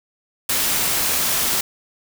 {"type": "noise", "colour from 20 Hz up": "white", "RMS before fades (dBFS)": -20, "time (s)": [0.49, 1.61], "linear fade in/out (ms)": 5, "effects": []}